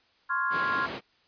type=chord; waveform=sine; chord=Db major seventh; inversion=third; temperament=equal; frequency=1046.5 / 1108.7 / 1396.9 / 1661.2 Hz; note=C6 / Db6 / F6 / Ab6; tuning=0 / 0 / 0 / 0 cents; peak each=-30 / -35 / -29 / -32 dBFS; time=0.29-0.87 s; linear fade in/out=20 ms
type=band-pass noise; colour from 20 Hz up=pink; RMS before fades=-37 dBFS; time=0.5-1.01 s; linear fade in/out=50 ms; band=190 to 4000 Hz; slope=12 dB/octave
effects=white hiss -65 dBFS RMS until 1.27 s + resampled to 11025 Hz